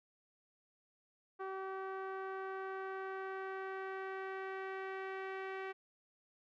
sawtooth tone with low-pass filter sweep, 382.9 Hz, G4, 41 cents flat, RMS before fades -43 dBFS, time 1.39-5.73 s, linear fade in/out 20 ms, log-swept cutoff 1300 to 2100 Hz, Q 2.1, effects none

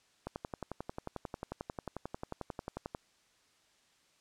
click train, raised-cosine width 1 ms, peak -24 dBFS, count 31, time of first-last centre 0.27-2.949 s, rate 11.2 Hz, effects white hiss -69 dBFS RMS until 4.2 s + low-pass 7000 Hz 12 dB/octave

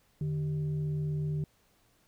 sine tone with frequency modulation, 150.7 Hz, D3, 45 cents sharp, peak -29 dBFS, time 0.21-1.44 s, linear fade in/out 2 ms, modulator 237 Hz, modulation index 0.34, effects pink hiss -68 dBFS RMS until 2.07 s

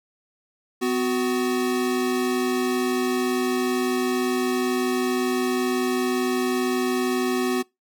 square tone pair together, 252.1 / 370 Hz, B3 / F#4, +36 / 0 cents, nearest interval perfect fifth, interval 664 cents, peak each -25 / -24 dBFS, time 0.81-7.63 s, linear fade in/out 20 ms, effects noise-tail reverb RT60 0.2 s tail -24 dB re dry

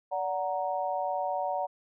sine chord, D augmented, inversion none, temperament equal with one note detuned, 577.6 / 740 / 932.3 Hz, D5 / F#5 / A#5, -29 / 0 / 0 cents, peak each -33 / -31 / -34 dBFS, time 0.11-1.67 s, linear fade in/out 20 ms, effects none

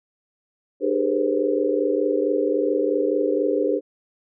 sine tone cluster, 300.1 / 392.4 / 416.9 / 479.5 / 523 Hz, D4 / G4 / G#4 / A#4 / C5, +38 / +2 / +7 / +49 / -1 cents, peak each -25 dBFS, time 0.8-3.81 s, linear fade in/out 50 ms, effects none

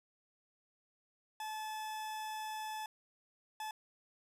40% pulse tone bursts at uneven times, 865 Hz, A5, 30 cents flat, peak -39 dBFS, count 2, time 1.4-2.86 / 3.6-3.71 s, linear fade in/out 2 ms, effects resampled to 32000 Hz

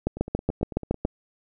two click trains, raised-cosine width 2 ms, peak -22 / -9 dBFS, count 9 / 8, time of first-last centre 0.17-1.054 / 0.07-1.05 s, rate 9.05 / 7.14 Hz, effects none

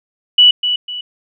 sine tone with echo, 2954 Hz, F#7, 3 cents flat, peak -4 dBFS, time 0.38-0.51 s, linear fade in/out 5 ms, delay 250 ms, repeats 2, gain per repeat -9 dB, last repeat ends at 1.01 s, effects none

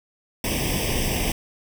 pink noise with comb filter, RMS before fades -24 dBFS, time 0.44-1.32 s, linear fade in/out 2 ms, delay 0.36 ms, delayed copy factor +1, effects none

